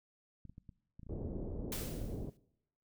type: clicks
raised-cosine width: 5 ms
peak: -39 dBFS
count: 10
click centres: 0.453 / 0.496 / 0.581 / 0.692 / 0.995 / 1.032 / 1.067 / 1.214 / 1.25 / 1.463 s
type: low-pass noise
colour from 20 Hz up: pink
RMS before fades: -41 dBFS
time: 1.09-2.3 s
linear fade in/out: 5 ms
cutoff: 510 Hz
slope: 24 dB/octave
type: noise with exponential decay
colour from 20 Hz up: white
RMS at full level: -40 dBFS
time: 1.72-2.37 s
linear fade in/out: 1 ms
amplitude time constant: 140 ms
effects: noise-tail reverb RT60 0.8 s tail -21 dB re dry